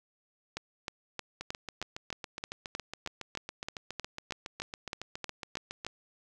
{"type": "two click trains", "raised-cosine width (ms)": 0.2, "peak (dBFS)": [-18, -21], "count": [18, 33], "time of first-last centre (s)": [[0.57, 5.866], [1.41, 5.848]], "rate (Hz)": [3.21, 7.21], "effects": []}